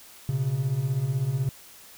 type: beating tone pair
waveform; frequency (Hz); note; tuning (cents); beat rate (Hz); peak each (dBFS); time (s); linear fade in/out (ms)
triangle; 120.3 / 136.3; B2 / C#3; -45 / -29; 16; -27 / -23; 0.29-1.49; 0
effects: white hiss -49 dBFS RMS until 1.97 s